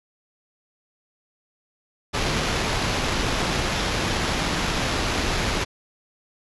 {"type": "noise with sample-and-hold", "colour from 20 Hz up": "pink", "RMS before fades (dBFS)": -24, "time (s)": [2.13, 5.65], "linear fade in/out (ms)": 20, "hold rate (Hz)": 8820, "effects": ["resampled to 24000 Hz"]}